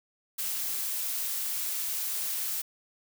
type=noise; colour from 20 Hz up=blue; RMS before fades=-32 dBFS; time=0.38-2.62 s; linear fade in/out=10 ms; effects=none